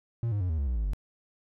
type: tone with pitch steps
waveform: triangle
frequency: 116.54 / 102.63 / 90.39 / 79.6 / 70.1 / 61.73 / 54.37 / 47.88 Hz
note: A#2 / G#2 / F#2 / D#2 / C#2 / B1 / A1 / G1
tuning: 0 / -20 / -40 / +40 / +20 / 0 / -20 / -40 cents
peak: -24 dBFS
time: 0.23-0.934 s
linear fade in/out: 0 ms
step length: 88 ms
effects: none